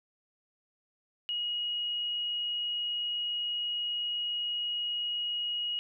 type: tone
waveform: sine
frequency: 2893 Hz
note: F#7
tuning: 40 cents flat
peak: -30 dBFS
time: 1.29-5.79 s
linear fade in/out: 0 ms
effects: none